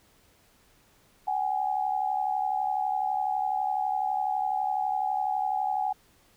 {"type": "tone pair together", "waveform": "sine", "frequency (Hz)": [758, 830], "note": ["F#5", "G#5"], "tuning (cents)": [42, -1], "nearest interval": "major second", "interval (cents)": 157, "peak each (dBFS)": -28, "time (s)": [1.27, 5.93], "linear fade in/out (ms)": 10, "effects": ["pink hiss -62 dBFS RMS until 6.36 s"]}